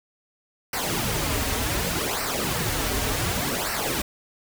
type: noise with flanger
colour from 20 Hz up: pink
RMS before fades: -26 dBFS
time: 0.73-4.02 s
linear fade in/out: 5 ms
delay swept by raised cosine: 0.29 to 5.99 ms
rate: 0.67 Hz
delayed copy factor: -0.7
effects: none